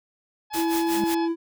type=harmonic tone; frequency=851 Hz; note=G#5; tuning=42 cents sharp; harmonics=1 / 2 / 3 / 4 / 5 / 6; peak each=-28 / -39 / -43 / -43 / -47 / -44 dBFS; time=0.5-1.29 s; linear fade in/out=50 ms
type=noise with tremolo; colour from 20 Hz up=white; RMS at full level=-31 dBFS; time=0.53-1.15 s; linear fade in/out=10 ms; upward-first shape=sine; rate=5.4 Hz; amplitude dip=90%
type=tone with pitch glide; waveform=triangle; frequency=330.6 to 332.9 Hz; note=E4 to E4; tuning=+5 to +17 cents; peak=-20 dBFS; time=0.54-1.36 s; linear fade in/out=50 ms; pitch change=+12 cents; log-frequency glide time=0.69-0.81 s
type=tone with exponential growth; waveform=triangle; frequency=207.7 Hz; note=G#3; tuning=in tune; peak=-21 dBFS; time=0.83-1.04 s; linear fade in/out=0 ms; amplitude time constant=44 ms
effects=none